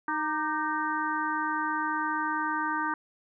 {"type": "harmonic tone with a mistuned harmonic", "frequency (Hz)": 309.6, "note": "D#4", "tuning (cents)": -9, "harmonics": [1, 3, 4, 5, 6], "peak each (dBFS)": [-35, -31, -33, -32, -40], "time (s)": [0.08, 2.94], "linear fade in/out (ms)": 2, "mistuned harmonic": 4, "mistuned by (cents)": -63, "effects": []}